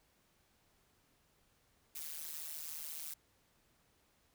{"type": "noise with amplitude modulation", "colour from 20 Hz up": "blue", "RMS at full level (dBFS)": -41, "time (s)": [1.95, 3.14], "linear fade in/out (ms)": 5, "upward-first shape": "sine", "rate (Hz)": 154, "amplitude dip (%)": 95, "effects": ["pink hiss -73 dBFS RMS until 4.34 s"]}